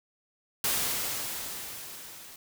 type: noise with level ramp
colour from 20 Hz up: white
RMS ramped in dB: -27 to -48 dBFS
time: 0.64-2.36 s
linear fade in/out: 2 ms
effects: none